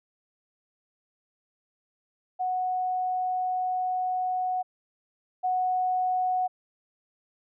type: tone pair in turn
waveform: sine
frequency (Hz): 737 / 737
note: F#5 / F#5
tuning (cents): -7 / -7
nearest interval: unison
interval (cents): 0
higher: neither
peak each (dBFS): -25 / -23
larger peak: second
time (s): 2.39-4.63 / 5.43-6.48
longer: first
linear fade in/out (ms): 20
effects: none